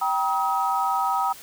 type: tone cluster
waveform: sine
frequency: 779 / 955 / 1271 Hz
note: G5 / A#5 / D#6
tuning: -11 / +42 / +36 cents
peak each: -25 dBFS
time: 0.01-1.33 s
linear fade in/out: 10 ms
effects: white hiss -44 dBFS RMS until 1.42 s